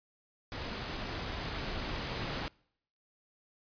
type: noise with level ramp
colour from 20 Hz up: pink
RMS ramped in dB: -39 to -36 dBFS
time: 0.52-2.48 s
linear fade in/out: 0 ms
effects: noise-tail reverb RT60 0.7 s tail -26 dB re dry + resampled to 11025 Hz